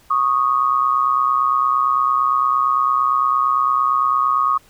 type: tone pair together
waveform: sine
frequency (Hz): 1108.7 / 1237.5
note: C#6 / D#6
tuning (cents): 0 / -10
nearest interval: major second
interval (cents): 190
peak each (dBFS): -17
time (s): 0.1-4.58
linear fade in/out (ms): 10
effects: pink hiss -52 dBFS RMS until 4.69 s